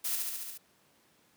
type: noise with echo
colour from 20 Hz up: blue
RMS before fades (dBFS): -33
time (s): 0.04-0.16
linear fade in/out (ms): 10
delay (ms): 70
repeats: 6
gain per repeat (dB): -2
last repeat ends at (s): 0.58
effects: pink hiss -66 dBFS RMS until 1.36 s + high-pass 150 Hz 12 dB/octave